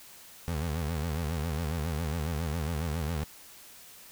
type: tone with vibrato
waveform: 25% pulse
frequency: 79.5 Hz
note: D#2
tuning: 38 cents sharp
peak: -26 dBFS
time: 0.48-3.24 s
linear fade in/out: 0 ms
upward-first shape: sine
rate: 7.3 Hz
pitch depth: 150 cents each way
effects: white hiss -51 dBFS RMS until 4.11 s